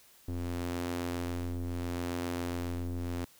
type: ring-modulated tone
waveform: sawtooth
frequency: 87.31 Hz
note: F2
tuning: in tune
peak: -26 dBFS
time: 0.28-3.25 s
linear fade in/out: 5 ms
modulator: 175 Hz
effects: white hiss -60 dBFS RMS until 3.39 s